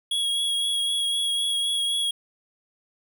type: tone with vibrato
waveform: square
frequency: 3322 Hz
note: G#7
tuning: in tune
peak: -23 dBFS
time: 0.11-2.11 s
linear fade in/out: 5 ms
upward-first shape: sine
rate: 3.9 Hz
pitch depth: 17 cents each way
effects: none